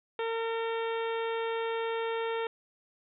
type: harmonic tone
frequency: 455.4 Hz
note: A#4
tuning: 40 cents flat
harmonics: 1 / 2 / 3 / 4 / 5 / 6 / 7 / 8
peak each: -31 / -37 / -41 / -43 / -45 / -47 / -48 / -49 dBFS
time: 0.19-2.47 s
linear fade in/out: 2 ms
effects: none